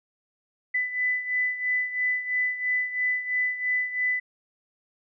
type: beating tone pair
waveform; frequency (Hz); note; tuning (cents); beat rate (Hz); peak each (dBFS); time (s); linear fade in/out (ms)
sine; 1997 / 2000; B6 / B6; +19 / +21; 3; -25 / -30; 0.74-4.2; 10
effects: none